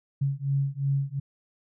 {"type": "beating tone pair", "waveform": "sine", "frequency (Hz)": [137.2, 140], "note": ["C#3", "C#3"], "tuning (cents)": [-17, 18], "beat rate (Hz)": 2.8, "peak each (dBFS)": [-27, -27], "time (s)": [0.21, 1.2], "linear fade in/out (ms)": 10, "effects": []}